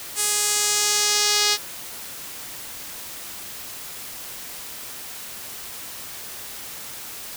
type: tone with band-pass filter sweep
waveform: sawtooth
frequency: 415.3 Hz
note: G#4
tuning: in tune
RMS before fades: -21 dBFS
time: 0.15-1.58 s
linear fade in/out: 50 ms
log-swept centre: 8900 to 4900 Hz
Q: 1.8
effects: white hiss -36 dBFS RMS until 7.36 s